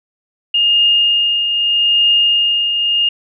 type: tone with tremolo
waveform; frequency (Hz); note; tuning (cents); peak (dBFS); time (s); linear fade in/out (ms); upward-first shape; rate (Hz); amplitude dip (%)
sine; 2834; F7; +25; -8; 0.54-3.09; 5; triangle; 0.8; 50
effects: none